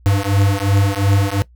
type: beating tone pair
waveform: square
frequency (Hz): 98 / 100.8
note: G2 / G2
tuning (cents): 0 / +49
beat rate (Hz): 2.8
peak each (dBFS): -17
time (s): 0.06-1.42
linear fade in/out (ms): 0
effects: noise-tail reverb RT60 0.1 s tail -19 dB re dry + added 60 Hz sine -44 dBFS peak until 1.55 s